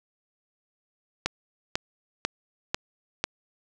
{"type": "click train", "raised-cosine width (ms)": 0.2, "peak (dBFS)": -7, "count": 5, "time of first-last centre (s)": [1.26, 3.24], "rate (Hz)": 2.02, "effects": []}